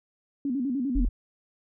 sine tone with vibrato, 261.6 Hz, C4, in tune, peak -25 dBFS, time 0.45-1.05 s, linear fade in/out 2 ms, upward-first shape square, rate 10 Hz, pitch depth 120 cents each way
sine tone, 41.2 Hz, E1, in tune, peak -21 dBFS, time 0.95-1.09 s, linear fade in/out 10 ms
effects none

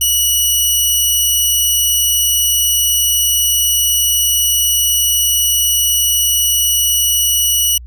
10% pulse tone, 2931 Hz, F#7, 17 cents flat, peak -3 dBFS, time 0.01-7.78 s, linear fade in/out 5 ms, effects added 60 Hz sine -30 dBFS peak until 7.86 s

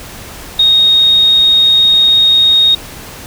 sine tone, 3729 Hz, A#7, in tune, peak -5 dBFS, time 0.59-2.75 s, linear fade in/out 5 ms, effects pink hiss -30 dBFS RMS until 3.26 s

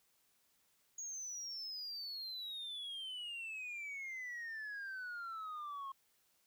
sine exponential sweep, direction down, 6690 to 1073 Hz, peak -40 dBFS, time 0.98-5.92 s, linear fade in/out 5 ms, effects tanh soft clip ceiling -41 dBFS + white hiss -75 dBFS RMS until 6.46 s

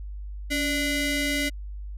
sawtooth ring-modulated tone, 877 Hz, A5, 6 cents flat, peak -17 dBFS, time 0.5-1.5 s, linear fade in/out 20 ms, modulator 1160 Hz, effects added 50 Hz sine -33 dBFS peak until 1.97 s + resampled to 32000 Hz

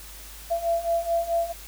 sine beating tone pair, 673 / 677.6 Hz, E5 / E5, +36 / +48 cents, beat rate 4.6 Hz, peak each -27 / -24 dBFS, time 0.5-1.53 s, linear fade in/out 20 ms, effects added 50 Hz sine -44 dBFS peak until 1.67 s + white hiss -44 dBFS RMS until 1.67 s

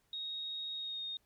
sine tone with pitch glide, 3754 to 3700 Hz, A#7 to A#7, +11 to -14 cents, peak -38 dBFS, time 0.13-1.17 s, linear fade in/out 2 ms, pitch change -25 cents, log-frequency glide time 0.75-1.04 s, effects pink hiss -75 dBFS RMS until 1.25 s

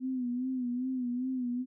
sine tone with vibrato, 251.6 Hz, B3, 32 cents sharp, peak -30 dBFS, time 0-1.66 s, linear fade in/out 50 ms, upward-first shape sine, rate 2.5 Hz, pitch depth 68 cents each way, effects none

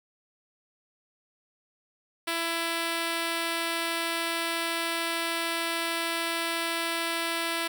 5% pulse tone, 333.5 Hz, E4, 20 cents sharp, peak -16 dBFS, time 2.27-7.68 s, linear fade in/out 10 ms, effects none

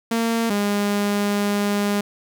sawtooth tone pair in turn, 229.1 / 204.1 Hz, A#3 / G#3, -30 / -30 cents, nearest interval major second, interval 200 cents, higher first, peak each -15 dBFS, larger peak neither, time 0.11-0.5 / 0.5-2.01 s, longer second, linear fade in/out 5 ms, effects none

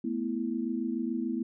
sine chord, A suspended second, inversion none, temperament equal, 220 / 246.9 / 329.6 Hz, A3 / B3 / E4, 0 / 0 / 0 cents, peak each -34 / -32 / -34 dBFS, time 0.04-1.43 s, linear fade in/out 5 ms, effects none

